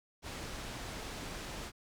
pink low-pass noise, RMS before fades -43 dBFS, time 0.22-1.72 s, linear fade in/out 50 ms, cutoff 7600 Hz, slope 12 dB/octave, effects none

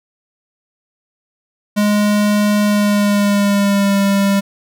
square tone with pitch glide, 207.7 to 198.44 Hz, G#3 to G3, 0 to +21 cents, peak -12 dBFS, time 1.76-4.41 s, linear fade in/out 20 ms, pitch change -79 cents, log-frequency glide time 2.63-3.99 s, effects none

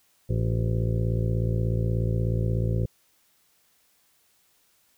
harmonic tone with a mistuned harmonic, 56.6 Hz, A1, 50 cents sharp, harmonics 1 / 2 / 3 / 4 / 5 / 6 / 7 / 8 / 9 / 10, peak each -29 / -24 / -31 / -42 / -43 / -38 / -38 / -43 / -37 / -50 dBFS, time 0.29-2.86 s, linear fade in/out 10 ms, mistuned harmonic 6, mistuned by +71 cents, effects white hiss -65 dBFS RMS until 4.97 s

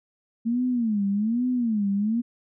sine tone with vibrato, 223.5 Hz, A3, 27 cents sharp, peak -21 dBFS, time 0.45-2.22 s, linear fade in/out 20 ms, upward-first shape sine, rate 1.2 Hz, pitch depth 210 cents each way, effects none

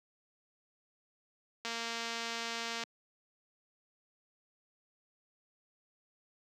click train, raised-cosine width 0.2 ms, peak -21 dBFS, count 275, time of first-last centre 1.65-2.836 s, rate 231 Hz, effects high-pass 200 Hz 12 dB/octave

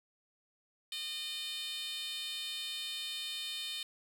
10% pulse tone with high-pass filter, 609 Hz, D#5, 37 cents flat, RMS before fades -40 dBFS, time 0.92-3.83 s, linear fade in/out 2 ms, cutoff 3500 Hz, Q 3, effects none

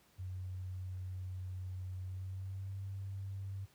sine tone with pitch glide, 92.5 to 97.44 Hz, F#2 to G2, 0 to -10 cents, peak -39 dBFS, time 0.18-3.66 s, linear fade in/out 20 ms, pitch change +90 cents, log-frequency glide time 2.02-2.77 s, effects pink hiss -68 dBFS RMS until 3.74 s + high-pass 60 Hz 12 dB/octave

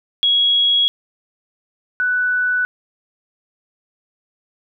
sine tone pair in turn, 3322 / 1488.4 Hz, G#7 / F#6, 0 / +10 cents, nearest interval octave + major second, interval 1390 cents, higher first, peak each -12 / -15 dBFS, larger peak first, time 0.23-0.88 / 2-2.65 s, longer neither, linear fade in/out 0 ms, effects none

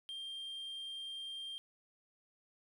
sine tone, 3185 Hz, G7, 27 cents sharp, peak -39 dBFS, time 0.09-1.58 s, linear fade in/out 0 ms, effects tanh soft clip ceiling -41 dBFS + 12-bit

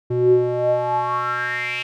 square tone with band-pass filter sweep, 122.6 Hz, B2, 12 cents flat, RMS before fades -20 dBFS, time 0.1-1.83 s, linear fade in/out 10 ms, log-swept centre 280 to 2700 Hz, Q 7.1, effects none

